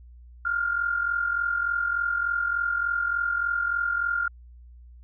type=tone pair together; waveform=sine; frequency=1396.9 / 1440.3 Hz; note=F6 / F#6; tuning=0 / -47 cents; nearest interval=minor second; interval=53 cents; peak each=-24 / -30 dBFS; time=0.45-4.28 s; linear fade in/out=5 ms; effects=added 60 Hz sine -45 dBFS peak until 5.03 s